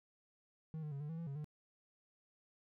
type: tone with pitch steps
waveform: triangle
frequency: 158.4 / 151.1 / 139.3 / 148.6 / 163 / 167.4 / 138.6 / 150.8 Hz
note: D#3 / D3 / C#3 / D3 / E3 / E3 / C#3 / D3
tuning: +31 / +50 / +9 / +21 / -19 / +27 / 0 / +46 cents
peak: -39 dBFS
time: 0.74-1.444 s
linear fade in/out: 0 ms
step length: 88 ms
effects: none